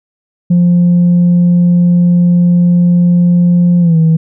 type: tone with pitch glide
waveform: sine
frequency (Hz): 175.3 to 161.68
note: F3 to E3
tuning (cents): +7 to -33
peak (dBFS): -3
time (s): 0.5-4.17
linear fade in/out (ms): 10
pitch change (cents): -140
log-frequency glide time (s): 3.8-3.97
effects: tanh soft clip ceiling -3 dBFS